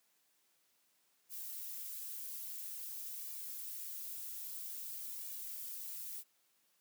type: noise with flanger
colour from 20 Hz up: violet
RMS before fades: -45 dBFS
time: 1.29-6.24 s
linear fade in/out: 50 ms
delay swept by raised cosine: 1.7 to 6.1 ms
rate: 0.5 Hz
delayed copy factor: +1
effects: white hiss -75 dBFS RMS until 6.8 s + high-pass 150 Hz 12 dB/octave